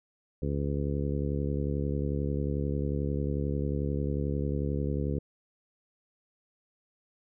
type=harmonic tone; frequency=71.2 Hz; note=C#2; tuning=47 cents sharp; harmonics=1 / 2 / 3 / 4 / 5 / 6 / 7; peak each=-32 / -32 / -36 / -37 / -40 / -38 / -40 dBFS; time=0.42-5.19 s; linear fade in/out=5 ms; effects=none